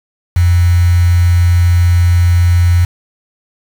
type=tone with quantisation; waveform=sine; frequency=87.31 Hz; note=F2; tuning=in tune; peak=-6 dBFS; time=0.36-2.85 s; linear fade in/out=5 ms; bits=4; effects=none